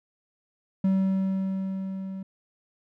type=tone with level ramp; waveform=triangle; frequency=191.4 Hz; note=G3; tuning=41 cents flat; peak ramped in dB=-17 to -31 dBFS; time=0.84-2.23 s; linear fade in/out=5 ms; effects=none